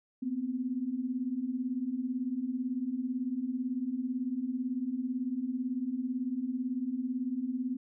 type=beating tone pair; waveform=sine; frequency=240 / 258 Hz; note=B3 / C4; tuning=-49 / -24 cents; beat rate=18 Hz; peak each=-36 / -32 dBFS; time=0.22-7.77 s; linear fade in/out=10 ms; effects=none